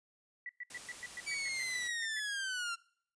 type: tone bursts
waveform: sine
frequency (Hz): 1957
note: B6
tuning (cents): -16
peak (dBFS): -40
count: 13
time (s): 0.46-2.196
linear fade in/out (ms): 2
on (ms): 32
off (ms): 110
type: noise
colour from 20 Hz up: white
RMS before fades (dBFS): -49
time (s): 0.7-1.88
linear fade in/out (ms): 5
type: linear sweep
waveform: sawtooth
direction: down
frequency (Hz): 2308 to 1361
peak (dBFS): -32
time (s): 1.26-2.76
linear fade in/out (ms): 20
effects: noise-tail reverb RT60 0.6 s tail -24 dB re dry + resampled to 22050 Hz